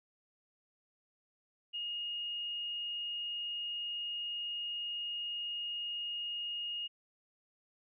sine tone, 2858 Hz, F7, 39 cents sharp, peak -36 dBFS, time 1.73-6.88 s, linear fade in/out 20 ms, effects none

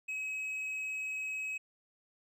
sine tone with hard clipping, 2553 Hz, D#7, 44 cents sharp, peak -36 dBFS, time 0.08-1.58 s, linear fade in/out 10 ms, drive 3 dB, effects none

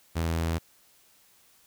sawtooth tone, 82.41 Hz, E2, in tune, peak -22 dBFS, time 0.15-0.59 s, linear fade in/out 20 ms, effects white hiss -61 dBFS RMS until 1.66 s

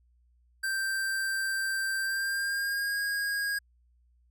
square tone with pitch glide, 1569 to 1635.6 Hz, G6 to G#6, +1 to -27 cents, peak -29 dBFS, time 0.63-3.59 s, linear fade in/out 10 ms, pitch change +72 cents, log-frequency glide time 1.99-2.98 s, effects added 60 Hz sine -62 dBFS peak until 4.3 s

